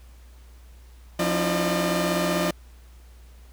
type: tone cluster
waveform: sawtooth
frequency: 175.9 / 272.7 / 311.5 / 336.1 / 603 Hz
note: F3 / C#4 / D#4 / E4 / D5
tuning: +13 / -28 / +2 / +34 / +46 cents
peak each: -22 / -30 / -28 / -27 / -22 dBFS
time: 1.19-2.51 s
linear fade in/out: 5 ms
effects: added 60 Hz sine -45 dBFS peak until 3.52 s + pink hiss -58 dBFS RMS until 3.52 s